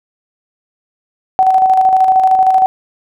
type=tone with tremolo; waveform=sine; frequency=756 Hz; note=F#5; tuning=37 cents sharp; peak=-5 dBFS; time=1.39-2.66 s; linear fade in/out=0 ms; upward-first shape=square; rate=13 Hz; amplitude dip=40%; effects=none